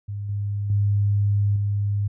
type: tone with level steps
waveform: sine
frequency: 101.8 Hz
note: G#2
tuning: 34 cents flat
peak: -27 / -23 / -17 / -20 dBFS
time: 0.08-2.08 s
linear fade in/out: 10 ms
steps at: 0.29 / 0.7 / 1.56 s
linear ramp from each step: 2 ms
effects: none